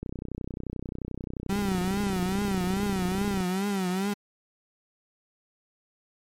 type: click train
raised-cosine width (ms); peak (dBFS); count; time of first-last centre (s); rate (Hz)
3; -21; 107; 0.03-3.406; 31.4
type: tone with vibrato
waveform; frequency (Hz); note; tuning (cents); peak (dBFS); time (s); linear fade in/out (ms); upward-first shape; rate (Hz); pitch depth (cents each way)
35% pulse; 191.7; G3; -38; -24; 1.49-4.14; 10; triangle; 2.4; 130
effects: MP3 64 kbps